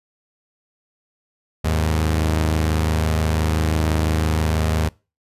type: tone pair together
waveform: sawtooth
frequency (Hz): 78.39 / 104.3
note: D#2 / G#2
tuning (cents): +13 / +8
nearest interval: perfect fourth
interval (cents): 495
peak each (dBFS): -14 / -21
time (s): 1.64-4.89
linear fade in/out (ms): 10
effects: noise-tail reverb RT60 0.3 s tail -24 dB re dry + resampled to 32000 Hz